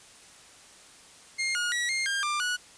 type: tone with pitch steps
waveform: sawtooth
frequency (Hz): 2127 / 1437 / 1926 / 2123 / 1604 / 1190 / 1466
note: C7 / F6 / B6 / C7 / G6 / D6 / F#6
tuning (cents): +28 / +49 / -44 / +25 / +39 / +22 / -16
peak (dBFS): -23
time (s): 1.38-2.57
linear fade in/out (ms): 20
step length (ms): 170
effects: white hiss -52 dBFS RMS until 2.77 s + resampled to 22050 Hz